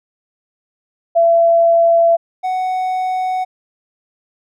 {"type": "tone pair in turn", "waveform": ["sine", "triangle"], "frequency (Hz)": [673, 742.9], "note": ["E5", "F#5"], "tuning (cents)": [36, 7], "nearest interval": "major second", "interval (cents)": 171, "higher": "second", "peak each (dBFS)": [-8, -14], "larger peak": "first", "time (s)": [[1.15, 2.17], [2.43, 3.45]], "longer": "neither", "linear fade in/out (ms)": 20, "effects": []}